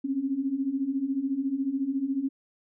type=beating tone pair; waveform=sine; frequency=261.6 / 275.6 Hz; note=C4 / C#4; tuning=0 / -10 cents; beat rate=14 Hz; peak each=-31 / -27 dBFS; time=0.04-2.29 s; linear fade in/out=10 ms; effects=none